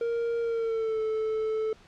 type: tone with pitch glide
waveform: triangle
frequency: 466.2 to 437.5 Hz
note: A#4 to A4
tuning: 0 to -10 cents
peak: -24 dBFS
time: 0.01-1.73 s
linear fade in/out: 2 ms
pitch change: -110 cents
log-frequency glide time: 0.4-1.01 s
effects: pink hiss -56 dBFS RMS until 1.87 s + low-pass 5000 Hz 12 dB/octave